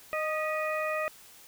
harmonic tone with a mistuned harmonic, 619 Hz, D#5, 9 cents flat, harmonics 1 / 2 / 3 / 4, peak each -31 / -34 / -36 / -37 dBFS, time 0.13-1.08 s, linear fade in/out 0 ms, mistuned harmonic 3, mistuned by +63 cents, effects white hiss -53 dBFS RMS until 1.47 s

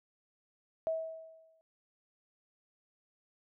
sine tone with exponential decay, 646 Hz, E5, 35 cents flat, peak -28 dBFS, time 0.87-1.61 s, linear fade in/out 0 ms, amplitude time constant 160 ms, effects none

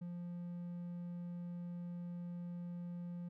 triangle tone, 174.61 Hz, F3, in tune, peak -40 dBFS, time 0.01-3.29 s, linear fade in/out 10 ms, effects none

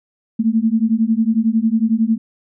sine beating tone pair, 218.5 / 229.5 Hz, A3 / A#3, -12 / -27 cents, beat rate 11 Hz, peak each -16 dBFS, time 0.39-2.18 s, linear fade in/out 10 ms, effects none

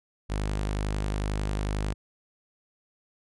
sawtooth tone, 51.1 Hz, G#1, 27 cents flat, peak -23 dBFS, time 0.29-1.94 s, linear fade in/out 20 ms, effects resampled to 24000 Hz

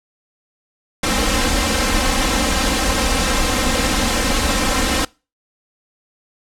pink noise with comb filter, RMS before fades -17 dBFS, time 1.03-5.05 s, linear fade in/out 5 ms, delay 3.8 ms, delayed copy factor +0.95, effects noise-tail reverb RT60 0.3 s tail -24 dB re dry + low-pass 9000 Hz 12 dB/octave

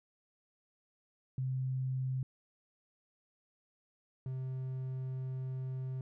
sine / triangle tone pair in turn, 130.3 / 130.3 Hz, C3 / C3, -7 / -7 cents, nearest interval unison, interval 0 cents, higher neither, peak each -32 / -34 dBFS, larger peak first, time 1.38-2.23 / 4.26-6.01 s, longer second, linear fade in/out 2 ms, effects none

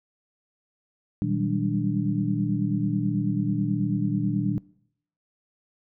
sine tone cluster, 119.6 / 158.1 / 190.2 / 199.4 / 294.3 Hz, A#2 / D#3 / F#3 / G3 / D4, +45 / +28 / +48 / +30 / +4 cents, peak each -29 dBFS, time 1.22-4.58 s, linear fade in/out 0 ms, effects noise-tail reverb RT60 0.7 s tail -23 dB re dry

